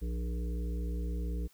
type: harmonic tone with a mistuned harmonic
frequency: 58.9 Hz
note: A#1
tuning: 19 cents sharp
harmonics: 1 / 3 / 5 / 7 / 8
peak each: -32 / -42 / -46 / -49 / -50 dBFS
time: 0.01-1.48 s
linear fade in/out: 20 ms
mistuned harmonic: 5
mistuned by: +30 cents
effects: white hiss -65 dBFS RMS until 1.53 s